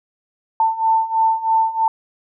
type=beating tone pair; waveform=sine; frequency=891 / 894.1 Hz; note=A5 / A5; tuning=+22 / +28 cents; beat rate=3.1 Hz; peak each=-19 / -16 dBFS; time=0.6-1.88 s; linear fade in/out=2 ms; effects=none